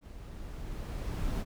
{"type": "noise with level ramp", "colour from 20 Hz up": "brown", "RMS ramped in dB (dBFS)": [-47, -31], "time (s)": [0.01, 1.45], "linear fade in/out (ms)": 50, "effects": []}